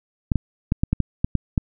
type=clicks; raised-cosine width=5 ms; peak=-6 dBFS; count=9; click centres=0.318 / 0.357 / 0.721 / 0.835 / 0.93 / 1.003 / 1.245 / 1.353 / 1.578 s; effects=none